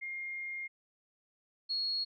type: tone pair in turn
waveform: sine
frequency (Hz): 2125 / 4316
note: C7 / C#8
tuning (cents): +26 / -47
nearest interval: octave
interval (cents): 1227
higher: second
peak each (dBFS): -37 / -31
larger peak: second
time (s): 0.01-0.68 / 1.69-2.05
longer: first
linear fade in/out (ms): 20
effects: none